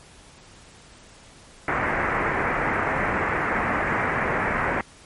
white low-pass noise, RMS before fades -24 dBFS, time 1.68-4.81 s, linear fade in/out 2 ms, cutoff 2100 Hz, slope 48 dB/octave, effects pink hiss -49 dBFS RMS until 5.05 s + MP3 48 kbps

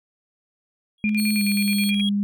triangle tone with exponential growth, 3299 Hz, G#7, 12 cents flat, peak -21 dBFS, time 0.98-2.09 s, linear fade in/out 2 ms, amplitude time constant 240 ms
sine tone with tremolo, 2400 Hz, D7, 37 cents sharp, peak -24 dBFS, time 1.04-2.01 s, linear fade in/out 2 ms, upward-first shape square, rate 9.4 Hz, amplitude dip 80%
sine tone with pitch glide, 211.8 to 202.7 Hz, G#3 to G#3, +34 to -42 cents, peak -19 dBFS, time 1.04-2.23 s, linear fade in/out 0 ms, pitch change -76 cents, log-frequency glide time 1.35-1.43 s
20% pulse tone, 4333 Hz, C#8, 40 cents flat, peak -21 dBFS, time 1.17-1.91 s, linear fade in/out 20 ms
effects none

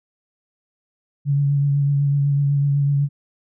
sine tone with vibrato, 141.7 Hz, C#3, 38 cents sharp, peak -15 dBFS, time 1.25-3.09 s, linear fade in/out 50 ms, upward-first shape triangle, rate 8 Hz, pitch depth 26 cents each way, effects none

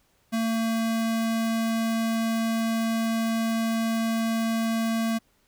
square tone, 226.1 Hz, A3, 47 cents sharp, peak -24 dBFS, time 0.32-5.19 s, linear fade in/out 20 ms, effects pink hiss -66 dBFS RMS until 5.47 s

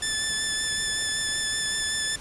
10% pulse tone with vibrato, 1749 Hz, A6, 11 cents flat, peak -16 dBFS, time 0.02-2.16 s, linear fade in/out 5 ms, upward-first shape sine, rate 5.3 Hz, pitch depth 16 cents each way, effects pink hiss -42 dBFS RMS until 2.2 s + resampled to 24000 Hz

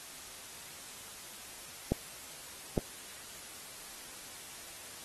clicks, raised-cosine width 2 ms, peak -15 dBFS, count 2, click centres 1.92 / 2.778 s, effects white hiss -48 dBFS RMS until 5.04 s + AAC 32 kbps

